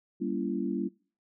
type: chord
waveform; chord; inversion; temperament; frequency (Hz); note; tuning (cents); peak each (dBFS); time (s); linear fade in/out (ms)
sine; G diminished seventh; none; just; 196 / 235.2 / 282.2 / 338.7; G3 / Bb3 / Db4 / Fb4; 0 / +16 / +31 / +47; -34; 0.2-0.89; 20
effects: noise-tail reverb RT60 0.4 s tail -23 dB re dry